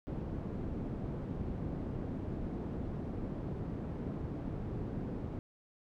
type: low-pass noise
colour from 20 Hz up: white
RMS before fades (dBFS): -39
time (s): 0.07-5.39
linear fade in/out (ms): 0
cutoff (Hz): 250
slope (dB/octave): 12
effects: none